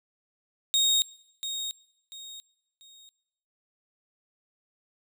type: tone with echo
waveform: 30% pulse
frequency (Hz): 3729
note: A#7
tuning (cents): 0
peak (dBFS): -18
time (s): 0.74-1.02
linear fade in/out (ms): 0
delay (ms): 690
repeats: 3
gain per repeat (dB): -10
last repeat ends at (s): 3.09
effects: noise-tail reverb RT60 1.0 s tail -23 dB re dry